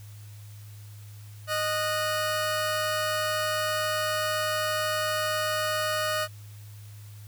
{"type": "tone pair together", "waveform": "20% pulse", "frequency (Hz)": [618, 1471.1], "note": ["D#5", "F#6"], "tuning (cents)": [-12, -10], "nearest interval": "octave + minor third", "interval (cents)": 1502, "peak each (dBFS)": [-22, -27], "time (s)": [1.47, 6.28], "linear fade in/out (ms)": 50, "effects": ["added 104 Hz sine -42 dBFS peak until 7.27 s", "white hiss -55 dBFS RMS until 7.27 s"]}